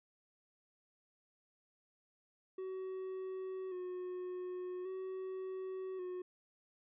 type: tone with vibrato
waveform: triangle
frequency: 370 Hz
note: F#4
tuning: in tune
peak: -38 dBFS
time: 2.58-6.22 s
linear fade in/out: 5 ms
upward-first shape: square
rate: 0.44 Hz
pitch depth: 31 cents each way
effects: resampled to 8000 Hz